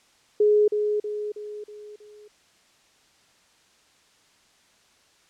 sine tone with echo, 419.5 Hz, G#4, 17 cents sharp, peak -15 dBFS, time 0.4-0.68 s, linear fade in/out 5 ms, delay 320 ms, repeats 5, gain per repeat -6 dB, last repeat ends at 2.28 s, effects white hiss -60 dBFS RMS until 5.29 s + low-pass 7000 Hz 12 dB/octave

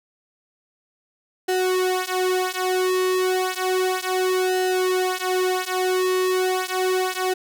sawtooth tone with flanger, 370 Hz, F#4, in tune, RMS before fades -22 dBFS, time 1.48-7.34 s, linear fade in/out 10 ms, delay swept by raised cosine 0.85 to 6.85 ms, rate 0.32 Hz, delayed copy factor -0.95, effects none

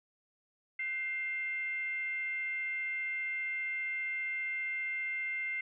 sine tone with frequency modulation, 2100 Hz, C7, 6 cents sharp, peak -33 dBFS, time 0.79-5.61 s, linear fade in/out 5 ms, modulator 585 Hz, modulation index 0.35, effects none

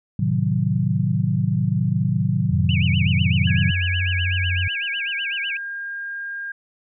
sine chord, A diminished seventh, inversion none, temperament equal, 110 / 130.81 / 155.56 / 185 Hz, A2 / C3 / Eb3 / Gb3, 0 / 0 / 0 / 0 cents, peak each -23 dBFS, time 0.19-3.71 s, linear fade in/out 5 ms
sine tone, 90.3 Hz, F#2, 42 cents flat, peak -20 dBFS, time 2.51-4.68 s, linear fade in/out 5 ms
sine tone with vibrato, 2585 Hz, E7, 34 cents flat, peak -24 dBFS, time 2.69-5.57 s, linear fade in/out 2 ms, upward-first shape sine, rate 8 Hz, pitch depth 270 cents each way
sine tone with pitch glide, 1661.2 to 1611.1 Hz, G#6 to G6, 0 to +47 cents, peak -27 dBFS, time 3.47-6.52 s, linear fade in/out 5 ms, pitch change -53 cents, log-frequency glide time 3.87-5.23 s
effects none

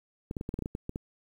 clicks, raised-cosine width 3 ms, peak -21 dBFS, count 11, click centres 0.311 / 0.368 / 0.411 / 0.491 / 0.541 / 0.59 / 0.623 / 0.659 / 0.751 / 0.894 / 0.959 s, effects 9-bit

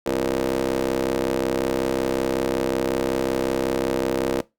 20% pulse ring-modulated tone, 65.41 Hz, C2, in tune, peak -13 dBFS, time 0.06-4.41 s, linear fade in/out 5 ms, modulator 409 Hz, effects noise-tail reverb RT60 0.2 s tail -20 dB re dry

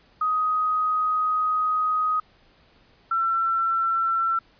sine tone pair in turn, 1254 / 1345.9 Hz, D#6 / E6, +13 / +36 cents, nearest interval minor second, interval 123 cents, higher second, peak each -20 dBFS, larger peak neither, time 0.21-2.2 / 3.11-4.39 s, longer first, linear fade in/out 5 ms, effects pink hiss -58 dBFS RMS until 4.59 s + resampled to 11025 Hz

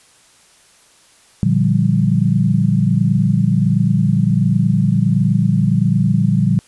sine chord, G minor seventh, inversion first, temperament equal, 116.54 / 146.83 / 174.61 / 196 Hz, Bb2 / D3 / F3 / G3, 0 / 0 / 0 / 0 cents, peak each -17 dBFS, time 1.43-6.59 s, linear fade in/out 0 ms, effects white hiss -50 dBFS RMS until 6.67 s + resampled to 24000 Hz

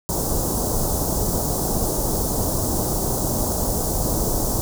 pink band-stop noise, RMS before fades -22 dBFS, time 0.09-4.61 s, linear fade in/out 0 ms, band 910 to 5900 Hz, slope 24 dB/octave, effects none

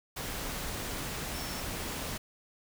sine tone in noise, 5410 Hz, E8, 44 cents sharp, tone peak -45 dBFS, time 1.34-1.61 s, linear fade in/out 10 ms, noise pink, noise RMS -37 dBFS, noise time 0.16-2.18 s, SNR -11 dB, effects none

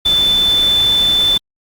sine tone in noise, 3520 Hz, A7, in tune, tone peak -10 dBFS, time 0.05-1.38 s, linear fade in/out 10 ms, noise pink, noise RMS -26 dBFS, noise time 0.05-1.38 s, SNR +13 dB, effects Opus 48 kbps

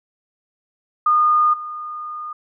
sine tone with level steps, 1222 Hz, D#6, 32 cents flat, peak -12 / -27 dBFS, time 1.06-2.33 s, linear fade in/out 5 ms, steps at 1.53 s, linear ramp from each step 10 ms, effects none

